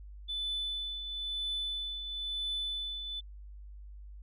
sine tone with tremolo, 3500 Hz, A7, 10 cents flat, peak -30 dBFS, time 0.28-3.21 s, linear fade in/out 20 ms, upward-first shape triangle, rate 1 Hz, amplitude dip 60%, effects tanh soft clip ceiling -29 dBFS + added 50 Hz sine -45 dBFS peak until 4.22 s

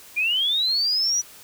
sine linear sweep, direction up, 2353 to 5920 Hz, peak -19 dBFS, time 0.16-1.22 s, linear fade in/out 20 ms, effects white hiss -46 dBFS RMS until 1.43 s

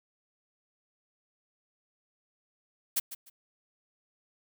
blue noise with echo, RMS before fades -27 dBFS, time 2.96-3 s, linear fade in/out 10 ms, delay 150 ms, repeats 2, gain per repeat -13 dB, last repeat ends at 3.3 s, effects none

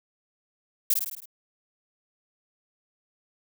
violet noise with echo, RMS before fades -21 dBFS, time 0.9-0.94 s, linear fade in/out 5 ms, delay 53 ms, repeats 6, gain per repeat -4 dB, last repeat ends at 1.258 s, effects none

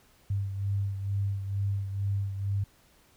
sine beating tone pair, 98.9 / 101.1 Hz, G2 / G#2, +16 / -46 cents, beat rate 2.2 Hz, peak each -28 / -36 dBFS, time 0.3-2.64 s, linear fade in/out 5 ms, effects pink hiss -62 dBFS RMS until 3.16 s

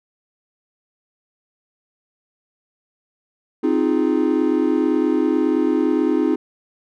triangle chord, F minor seventh, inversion second, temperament equal, 261.6 / 311.1 / 349.2 / 415.3 Hz, C4 / Eb4 / F4 / Ab4, 0 / 0 / 0 / 0 cents, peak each -19 / -17 / -20 / -22 dBFS, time 3.63-6.36 s, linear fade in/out 10 ms, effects none

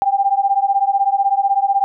sine beating tone pair, 784 / 800 Hz, G5 / G5, 0 / +35 cents, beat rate 16 Hz, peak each -16 dBFS, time 0.02-1.84 s, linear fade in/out 0 ms, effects none

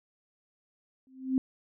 sine tone with exponential growth, 261.6 Hz, C4, in tune, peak -20 dBFS, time 1.07-1.38 s, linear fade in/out 1 ms, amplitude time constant 67 ms, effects none

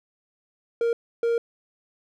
triangle tone bursts at uneven times, 466.2 Hz, A#4, in tune, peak -18 dBFS, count 2, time 0.81-0.93 / 1.23-1.38 s, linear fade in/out 2 ms, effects none

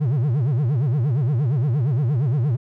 triangle tone with vibrato, 131.4 Hz, C3, 8 cents sharp, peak -15 dBFS, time 0-2.57 s, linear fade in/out 20 ms, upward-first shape sine, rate 8.6 Hz, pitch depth 280 cents each way, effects none

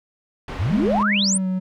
pink low-pass noise, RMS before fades -32 dBFS, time 0.48-1.03 s, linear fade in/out 2 ms, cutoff 2600 Hz, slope 12 dB/octave
sine exponential sweep, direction up, 79.1 to 9880 Hz, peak -18 dBFS, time 0.59-1.38 s, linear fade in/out 10 ms
triangle tone with pitch glide, 207.7 to 186.11 Hz, G#3 to F#3, 0 to +10 cents, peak -18 dBFS, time 0.7-1.6 s, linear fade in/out 20 ms, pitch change -190 cents, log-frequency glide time 1.06-1.47 s
effects none

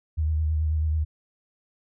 sine tone with vibrato, 77.8 Hz, D#2, in tune, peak -21 dBFS, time 0.17-1.05 s, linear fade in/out 20 ms, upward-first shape triangle, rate 9.2 Hz, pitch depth 44 cents each way, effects none

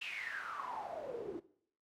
pink noise with band-pass filter sweep, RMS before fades -43 dBFS, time 0.01-1.4 s, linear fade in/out 10 ms, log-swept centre 2800 to 330 Hz, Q 9.3, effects noise-tail reverb RT60 0.6 s tail -17 dB re dry

